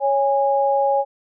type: tone pair together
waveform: sine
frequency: 554.4 / 822.3 Hz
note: C#5 / G#5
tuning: 0 / -17 cents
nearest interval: perfect fifth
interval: 683 cents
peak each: -18 dBFS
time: 0-1.05 s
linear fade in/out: 50 ms
effects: none